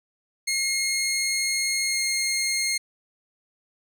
15% pulse tone with pitch glide, 2149 to 2135 Hz, C7 to C7, +46 to +34 cents, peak -16 dBFS, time 0.47-2.78 s, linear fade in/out 10 ms, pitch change -12 cents, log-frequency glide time 1.87-1.98 s, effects none

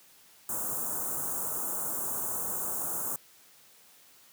white band-stop noise, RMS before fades -33 dBFS, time 0.49-3.16 s, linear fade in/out 2 ms, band 1400 to 6900 Hz, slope 48 dB/octave, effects white hiss -58 dBFS RMS until 4.32 s + high-pass 100 Hz 12 dB/octave

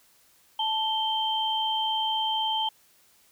sine tone pair together, 879 / 3132 Hz, A5 / G7, -2 / -2 cents, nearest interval octave + minor seventh, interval 2200 cents, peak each -27 dBFS, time 0.59-2.69 s, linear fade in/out 5 ms, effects white hiss -61 dBFS RMS until 3.31 s

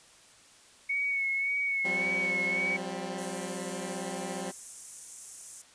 sine tone with vibrato, 2217 Hz, C#7, in tune, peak -27 dBFS, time 0.89-2.77 s, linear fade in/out 10 ms, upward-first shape sine, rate 1.8 Hz, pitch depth 33 cents each way
15% pulse chord, F suspended second, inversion none, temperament equal with one note detuned, 178.59 / 196 / 261.6 Hz, F3 / G3 / C4, +39 / 0 / 0 cents, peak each -32 / -32 / -35 dBFS, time 1.84-4.52 s, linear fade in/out 20 ms
white high-pass noise, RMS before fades -42 dBFS, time 3.18-5.62 s, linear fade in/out 5 ms, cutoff 6000 Hz, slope 48 dB/octave
effects white hiss -57 dBFS RMS until 5.74 s + resampled to 22050 Hz

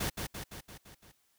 pink noise with echo, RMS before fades -33 dBFS, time 0-0.1 s, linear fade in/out 10 ms, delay 170 ms, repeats 6, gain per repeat -4 dB, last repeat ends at 1.12 s, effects white hiss -72 dBFS RMS until 1.38 s

